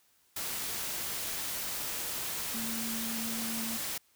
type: tone in noise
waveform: sine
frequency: 226.8 Hz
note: A#3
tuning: 47 cents flat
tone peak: -37 dBFS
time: 2.54-3.77 s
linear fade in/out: 5 ms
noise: white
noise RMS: -36 dBFS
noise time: 0.36-3.98 s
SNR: -4 dB
effects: white hiss -68 dBFS RMS until 4.15 s